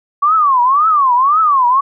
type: tone with vibrato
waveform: sine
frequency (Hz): 1122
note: C#6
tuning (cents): +21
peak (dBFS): -8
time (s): 0.22-1.81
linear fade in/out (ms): 10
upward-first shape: triangle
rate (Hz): 1.9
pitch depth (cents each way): 290
effects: none